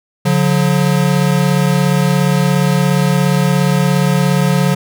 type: tone pair together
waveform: square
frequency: 142.87 / 180 Hz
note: D3 / F#3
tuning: -47 / -47 cents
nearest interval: major third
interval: 400 cents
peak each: -14 dBFS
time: 0.25-4.75 s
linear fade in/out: 10 ms
effects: none